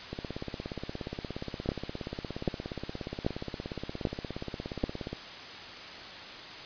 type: two click trains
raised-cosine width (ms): 2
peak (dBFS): -22 / -13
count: 86 / 5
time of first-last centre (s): 0.13-5.13 / 1.69-4.84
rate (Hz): 17 / 1.27
effects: white hiss -43 dBFS RMS until 6.65 s + resampled to 11025 Hz